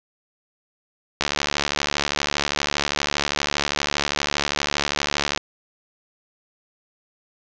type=click train; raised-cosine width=0.2 ms; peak=-3 dBFS; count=303; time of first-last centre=1.21-5.376 s; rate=72.5 Hz; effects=resampled to 16000 Hz + 7-bit